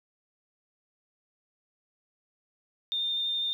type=tone with vibrato; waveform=sine; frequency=3622 Hz; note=A7; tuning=49 cents sharp; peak=-27 dBFS; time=2.92-3.53 s; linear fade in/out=0 ms; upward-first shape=sine; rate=12 Hz; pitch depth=10 cents each way; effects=10-bit